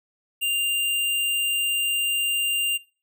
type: tone with sample-and-hold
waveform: sine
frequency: 2794 Hz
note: F7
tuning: in tune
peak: -21 dBFS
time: 0.41-2.78 s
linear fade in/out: 20 ms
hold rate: 11025 Hz
effects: noise-tail reverb RT60 0.4 s tail -23 dB re dry

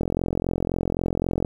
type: click train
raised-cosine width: 2 ms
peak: -10 dBFS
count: 64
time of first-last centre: 0.01-1.448 s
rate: 43.8 Hz
effects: 8-bit

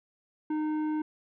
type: tone with tanh clipping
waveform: sine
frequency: 307.3 Hz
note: D#4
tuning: 21 cents flat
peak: -29 dBFS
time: 0.5-1.02 s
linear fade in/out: 5 ms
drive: 10 dB
effects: none

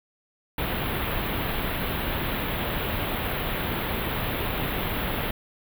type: band-stop noise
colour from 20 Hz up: pink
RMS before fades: -28 dBFS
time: 0.58-5.31 s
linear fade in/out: 2 ms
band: 3700 to 12000 Hz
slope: 48 dB/octave
effects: none

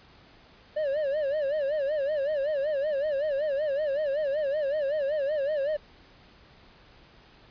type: tone with vibrato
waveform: triangle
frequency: 580 Hz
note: D5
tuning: 22 cents flat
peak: -23 dBFS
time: 0.76-5.77 s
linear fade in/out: 10 ms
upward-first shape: sine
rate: 5.3 Hz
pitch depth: 130 cents each way
effects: pink hiss -55 dBFS RMS until 7.5 s + resampled to 11025 Hz

